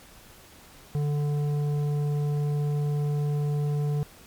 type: tone with tanh clipping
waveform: sine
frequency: 146.6 Hz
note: D3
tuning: 3 cents flat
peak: -25 dBFS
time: 0.95-4.03 s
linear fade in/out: 0 ms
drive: 10 dB
effects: pink hiss -51 dBFS RMS until 4.26 s + MP3 96 kbps